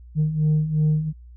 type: beating tone pair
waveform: sine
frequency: 151.6 / 154.4 Hz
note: D#3 / D#3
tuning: -45 / -13 cents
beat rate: 2.8 Hz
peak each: -22 / -17 dBFS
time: 0.15-1.13 s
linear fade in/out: 50 ms
effects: tanh soft clip ceiling -14 dBFS + added 60 Hz sine -41 dBFS peak until 1.36 s